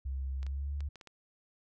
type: tone with pitch glide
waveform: sine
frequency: 66.8 to 71.59 Hz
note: C2 to D2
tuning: +36 to -44 cents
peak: -33 dBFS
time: 0.05-0.89 s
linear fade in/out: 10 ms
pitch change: +120 cents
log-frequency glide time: 0.39-0.75 s
type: clicks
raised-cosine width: 0.2 ms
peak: -33 dBFS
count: 6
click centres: 0.43 / 0.466 / 0.806 / 0.957 / 1.012 / 1.073 s
effects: none